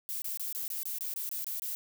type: noise bursts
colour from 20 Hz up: violet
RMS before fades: -36 dBFS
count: 11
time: 0.09-1.75 s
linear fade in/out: 0 ms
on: 130 ms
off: 23 ms
effects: none